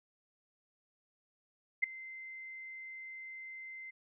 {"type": "tone with ADSR envelope", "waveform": "sine", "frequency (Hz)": 2075, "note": "C7", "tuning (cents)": -15, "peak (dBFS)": -23, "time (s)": [1.82, 3.91], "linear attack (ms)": 18, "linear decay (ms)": 5, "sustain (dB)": -21, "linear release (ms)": 14, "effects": []}